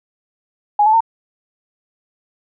sine tone with pitch steps, 830.6 / 868.4 / 907.9 Hz, G#5 / A5 / A#5, 0 / -23 / -46 cents, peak -9 dBFS, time 0.79-1.006 s, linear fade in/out 5 ms, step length 72 ms, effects none

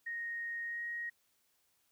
sine tone with pitch glide, 1864.7 to 1882 Hz, A#6 to A#6, 0 to +16 cents, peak -37 dBFS, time 0.06-1.1 s, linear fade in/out 10 ms, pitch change +16 cents, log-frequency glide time 0.65-0.82 s, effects white hiss -75 dBFS RMS until 1.91 s

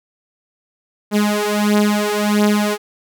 sawtooth beating tone pair, 207.7 / 209.2 Hz, G#3 / G#3, 0 / +13 cents, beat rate 1.5 Hz, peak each -13 dBFS, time 1.11-2.78 s, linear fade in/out 50 ms, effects none

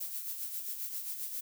violet noise with tremolo, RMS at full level -37 dBFS, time 0-1.41 s, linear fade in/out 10 ms, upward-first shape sine, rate 7.5 Hz, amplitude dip 50%, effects none

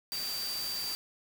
sine tone in noise, 4659 Hz, D8, 15 cents flat, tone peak -34 dBFS, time 0.12-0.95 s, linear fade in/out 0 ms, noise white, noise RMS -40 dBFS, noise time 0.12-0.95 s, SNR +3 dB, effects none

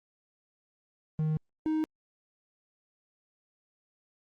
triangle tone pair in turn, 155.56 / 312.7 Hz, D#3 / D#4, 0 / +9 cents, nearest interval octave, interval 1209 cents, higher second, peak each -24 / -24 dBFS, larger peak neither, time 1.19-1.37 / 1.66-1.84 s, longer neither, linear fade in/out 0 ms, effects Opus 32 kbps

